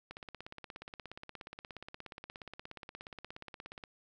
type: click train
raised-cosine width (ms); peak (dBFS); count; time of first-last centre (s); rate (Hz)
0.3; -29; 64; 0.11-3.838; 16.9
effects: none